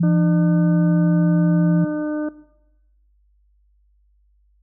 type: tone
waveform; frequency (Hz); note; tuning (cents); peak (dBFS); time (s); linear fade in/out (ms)
sine; 169.8; F3; -48; -14; 0-1.85; 10
type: harmonic tone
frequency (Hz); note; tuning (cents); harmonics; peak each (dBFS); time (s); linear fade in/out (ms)
302.1; D4; +49; 1 / 2 / 3 / 4 / 5; -22 / -29 / -41 / -40 / -39; 0.03-2.29; 5
effects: noise-tail reverb RT60 0.9 s tail -18 dB re dry + added 50 Hz sine -56 dBFS peak until 4.62 s